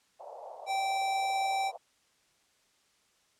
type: band-pass noise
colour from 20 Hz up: pink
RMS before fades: -45 dBFS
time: 0.19-1.78 s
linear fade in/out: 20 ms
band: 550 to 880 Hz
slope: 48 dB/octave
type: tone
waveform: square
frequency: 777 Hz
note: G5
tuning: 16 cents flat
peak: -29 dBFS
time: 0.66-1.72 s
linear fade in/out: 50 ms
effects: white hiss -69 dBFS RMS until 3.39 s + low-pass 8000 Hz 12 dB/octave